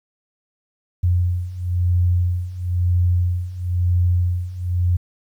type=beating tone pair; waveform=sine; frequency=88.1 / 89.1 Hz; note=F2 / F2; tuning=+16 / +35 cents; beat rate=1 Hz; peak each=-21 / -18 dBFS; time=1.03-4.97 s; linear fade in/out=10 ms; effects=9-bit